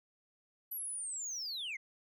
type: linear sweep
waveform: sine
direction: down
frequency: 11930 to 2001 Hz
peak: -35 dBFS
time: 0.71-1.77 s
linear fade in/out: 10 ms
effects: tanh soft clip ceiling -37 dBFS